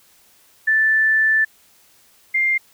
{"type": "tone pair in turn", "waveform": "sine", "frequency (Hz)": [1760, 2106], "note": ["A6", "C7"], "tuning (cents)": [0, 11], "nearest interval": "minor third", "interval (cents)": 311, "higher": "second", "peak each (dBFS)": [-13, -15], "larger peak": "first", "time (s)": [[0.67, 1.45], [2.34, 2.58]], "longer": "first", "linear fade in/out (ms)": 10, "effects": ["white hiss -54 dBFS RMS until 2.73 s"]}